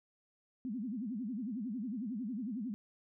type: tone with vibrato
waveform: sine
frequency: 230 Hz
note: A#3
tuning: 23 cents flat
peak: -36 dBFS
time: 0.65-2.74 s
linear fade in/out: 0 ms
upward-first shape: sine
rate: 11 Hz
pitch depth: 260 cents each way
effects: none